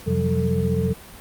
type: tone cluster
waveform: sine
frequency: 88.7 / 130.9 / 174.8 / 189.9 / 444.8 Hz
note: F2 / C3 / F3 / F#3 / A4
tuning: +27 / +1 / +2 / +45 / +19 cents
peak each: -25 dBFS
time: 0.06-0.94 s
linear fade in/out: 20 ms
effects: pink hiss -42 dBFS RMS until 1.2 s + Opus 48 kbps